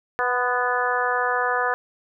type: harmonic tone with a mistuned harmonic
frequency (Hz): 246.9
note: B3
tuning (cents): 0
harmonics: 2 / 3 / 4 / 5 / 6 / 7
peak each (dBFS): -27 / -27 / -27 / -27 / -27 / -27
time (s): 0.19-1.74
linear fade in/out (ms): 0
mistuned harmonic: 4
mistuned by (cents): +24
effects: none